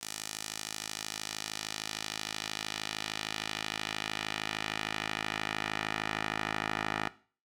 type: tone with band-pass filter sweep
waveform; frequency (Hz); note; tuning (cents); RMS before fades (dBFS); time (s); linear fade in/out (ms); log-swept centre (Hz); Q
10% pulse; 53.1; G#1; +39; -37; 0.01-7.09; 10; 7300 to 1600; 0.98
effects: noise-tail reverb RT60 0.4 s tail -17 dB re dry